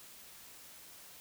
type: silence
effects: white hiss -54 dBFS RMS until 1.2 s